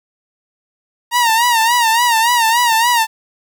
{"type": "tone with vibrato", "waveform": "sawtooth", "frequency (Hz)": 932.3, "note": "A#5", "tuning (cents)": 0, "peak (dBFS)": -7, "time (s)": [1.11, 3.07], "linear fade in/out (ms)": 50, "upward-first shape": "sine", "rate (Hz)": 3.5, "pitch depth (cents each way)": 88, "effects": ["8-bit"]}